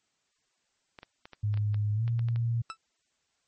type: clicks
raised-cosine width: 0.3 ms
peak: -29 dBFS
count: 11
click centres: 0.988 / 1.031 / 1.255 / 1.333 / 1.541 / 1.574 / 1.744 / 2.079 / 2.193 / 2.286 / 2.36 s
type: tone with pitch glide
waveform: sine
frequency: 104.6 to 116.73 Hz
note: G#2 to A#2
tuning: +13 to +3 cents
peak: -25 dBFS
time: 1.43-2.62 s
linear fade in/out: 10 ms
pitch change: +190 cents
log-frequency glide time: 1.94-2.05 s
type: tone with exponential decay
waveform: 40% pulse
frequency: 1318.5 Hz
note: E6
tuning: in tune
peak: -30 dBFS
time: 2.7-2.77 s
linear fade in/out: 0 ms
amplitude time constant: 15 ms
effects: white hiss -75 dBFS RMS until 3.47 s + MP3 32 kbps